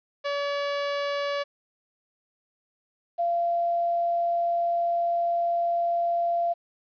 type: tone pair in turn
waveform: sawtooth / sine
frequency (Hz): 570 / 686.9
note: C#5 / F5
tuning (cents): +48 / -29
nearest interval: minor third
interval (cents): 323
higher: second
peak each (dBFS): -22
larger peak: neither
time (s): 0.24-1.44 / 3.18-6.54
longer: second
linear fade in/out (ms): 20
effects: resampled to 11025 Hz + 10-bit